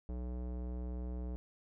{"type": "tone with low-pass filter", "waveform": "square", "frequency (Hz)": 61.4, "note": "B1", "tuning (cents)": -9, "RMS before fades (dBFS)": -40, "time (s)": [0.09, 1.36], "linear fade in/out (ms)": 0, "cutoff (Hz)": 550, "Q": 1, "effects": []}